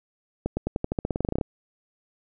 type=accelerating click train; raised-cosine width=2 ms; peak=-12 dBFS; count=17; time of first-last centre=0.46-1.412 s; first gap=110 ms; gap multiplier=0.91; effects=none